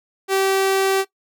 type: tone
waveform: sawtooth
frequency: 386.5 Hz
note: G4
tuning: 24 cents flat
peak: -12 dBFS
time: 0.28-1.05 s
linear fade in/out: 50 ms
effects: noise-tail reverb RT60 0.1 s tail -18 dB re dry